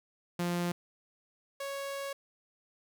sawtooth tone pair in turn, 174.61 / 554.4 Hz, F3 / C#5, 0 / 0 cents, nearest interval octave + minor sixth, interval 2000 cents, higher second, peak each -26 / -32 dBFS, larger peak first, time 0.39-0.72 / 1.6-2.13 s, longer second, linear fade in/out 5 ms, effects none

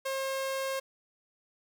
sawtooth tone, 536 Hz, C5, 42 cents sharp, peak -27 dBFS, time 0.05-0.8 s, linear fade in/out 10 ms, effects none

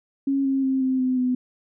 sine tone with pitch steps, 274.5 / 269.8 / 265.1 / 260.6 / 256.1 / 251.7 Hz, C#4 / C#4 / C4 / C4 / C4 / B3, -17 / -47 / +23 / -7 / -37 / +33 cents, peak -19 dBFS, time 0.27-1.35 s, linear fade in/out 5 ms, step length 180 ms, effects none

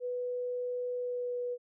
sine tone with pitch glide, 493.9 to 489.6 Hz, B4 to B4, 0 to -15 cents, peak -32 dBFS, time 0-1.58 s, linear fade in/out 50 ms, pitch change -15 cents, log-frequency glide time 0.95-1.38 s, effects none

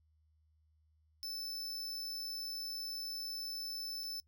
45% pulse tone with dropouts, 5274 Hz, E8, in tune, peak -40 dBFS, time 1.23-4.2 s, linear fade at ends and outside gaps 0 ms, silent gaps 4.035-4.039 s, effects noise-tail reverb RT60 0.1 s tail -23 dB re dry + added 77 Hz sine -69 dBFS peak until 4.27 s

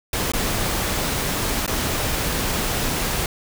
pink noise with dropouts, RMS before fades -23 dBFS, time 0.13-3.26 s, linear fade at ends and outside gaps 2 ms, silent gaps 0.319-0.335 / 1.664-1.677 s, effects none

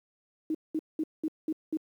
sine tone bursts, 314 Hz, D#4, 16 cents sharp, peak -26 dBFS, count 6, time 0.5-1.77 s, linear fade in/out 2 ms, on 45 ms, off 200 ms, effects high-pass 200 Hz 12 dB/octave + 10-bit

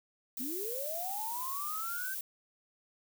violet noise, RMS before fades -39 dBFS, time 0.37-2.21 s, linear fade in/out 2 ms
sine linear sweep, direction up, 230 to 1568 Hz, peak -38 dBFS, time 0.39-2.15 s, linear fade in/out 20 ms
effects none

